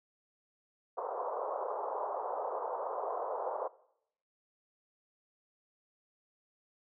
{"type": "band-pass noise", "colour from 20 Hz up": "pink", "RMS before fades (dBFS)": -37, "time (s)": [0.97, 3.68], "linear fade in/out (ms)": 10, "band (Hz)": [450, 1100], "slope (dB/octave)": 48, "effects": ["noise-tail reverb RT60 0.7 s tail -19 dB re dry"]}